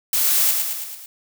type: noise with echo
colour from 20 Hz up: blue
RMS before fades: -19 dBFS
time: 0.13-0.51 s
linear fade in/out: 2 ms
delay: 110 ms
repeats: 5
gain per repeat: -4 dB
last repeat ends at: 1.06 s
effects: none